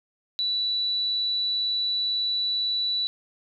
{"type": "tone", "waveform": "sine", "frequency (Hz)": 3951, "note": "B7", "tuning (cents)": 0, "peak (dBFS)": -23, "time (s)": [0.39, 3.07], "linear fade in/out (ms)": 0, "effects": []}